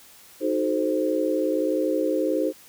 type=chord; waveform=sine; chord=D# diminished seventh; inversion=none; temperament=equal with one note detuned; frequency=311.1 / 370 / 431.4 / 523.3 Hz; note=D#4 / F#4 / A4 / C5; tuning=0 / 0 / -34 / 0 cents; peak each=-25 / -29 / -28 / -25 dBFS; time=0.4-2.53 s; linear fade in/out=50 ms; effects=white hiss -50 dBFS RMS until 2.68 s